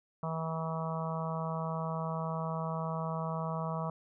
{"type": "harmonic tone", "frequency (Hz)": 161.8, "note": "E3", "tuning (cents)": -32, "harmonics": [1, 3, 4, 5, 6, 7, 8], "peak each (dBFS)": [-35, -44, -40, -45, -42, -41, -47], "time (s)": [0.23, 3.9], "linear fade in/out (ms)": 2, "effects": []}